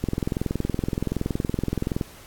click train, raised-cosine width 3 ms, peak -11 dBFS, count 43, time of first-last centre 0.04-2.012 s, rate 21.3 Hz, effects pink hiss -47 dBFS RMS until 2.26 s + AAC 64 kbps

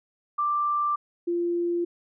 sine tone pair in turn, 1179 / 345.6 Hz, D6 / F4, +6 / -18 cents, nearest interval octave + major sixth, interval 2124 cents, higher first, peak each -22 / -23 dBFS, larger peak first, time 0.38-0.96 / 1.27-1.85 s, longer neither, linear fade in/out 10 ms, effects none

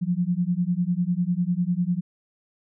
sine beating tone pair, 172 / 182 Hz, F3 / F#3, -26 / -28 cents, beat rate 10 Hz, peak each -24 dBFS, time 0.01-2.01 s, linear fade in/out 20 ms, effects none

